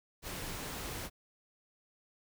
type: noise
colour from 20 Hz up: pink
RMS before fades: -41 dBFS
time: 0.22-1.1 s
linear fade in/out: 50 ms
effects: none